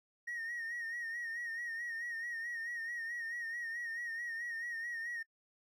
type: tone with vibrato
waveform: triangle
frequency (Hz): 1867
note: A#6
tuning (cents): +2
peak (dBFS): -36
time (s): 0.27-5.23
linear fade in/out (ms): 10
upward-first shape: sine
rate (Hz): 4.6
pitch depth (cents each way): 55
effects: noise-tail reverb RT60 0.1 s tail -25 dB re dry + tanh soft clip ceiling -32 dBFS